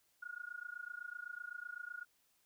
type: tone with amplitude modulation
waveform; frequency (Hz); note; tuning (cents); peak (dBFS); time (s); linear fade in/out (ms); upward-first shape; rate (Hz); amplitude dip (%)
sine; 1437; F6; +49; -40; 0.22-2.05; 10; sine; 27.9; 95
effects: white hiss -75 dBFS RMS until 2.45 s